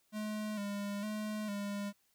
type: tone with vibrato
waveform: square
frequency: 207.7 Hz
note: G#3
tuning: in tune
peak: -37 dBFS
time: 0.12-1.93 s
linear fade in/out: 50 ms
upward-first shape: square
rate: 1.1 Hz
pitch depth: 44 cents each way
effects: white hiss -74 dBFS RMS until 2.14 s